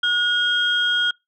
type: tone pair together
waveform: sine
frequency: 1447 / 3248 Hz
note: F#6 / G#7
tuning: -39 / -39 cents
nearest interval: octave + major second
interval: 1400 cents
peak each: -19 dBFS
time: 0.03-1.11 s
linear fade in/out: 5 ms
effects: noise-tail reverb RT60 0.2 s tail -26 dB re dry + tanh soft clip ceiling -9 dBFS